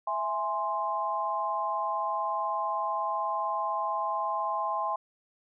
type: chord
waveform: sine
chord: E augmented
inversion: none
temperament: equal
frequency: 659.3 / 830.6 / 1046.5 Hz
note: E5 / G#5 / B#5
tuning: 0 / 0 / 0 cents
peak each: -35 / -32 / -30 dBFS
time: 0.07-4.96 s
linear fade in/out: 5 ms
effects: none